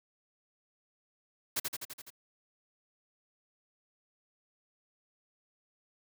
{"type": "noise with echo", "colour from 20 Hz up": "white", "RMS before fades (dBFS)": -31, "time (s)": [1.56, 1.6], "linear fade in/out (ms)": 10, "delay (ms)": 84, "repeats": 6, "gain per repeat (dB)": -3, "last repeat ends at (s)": 2.104, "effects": []}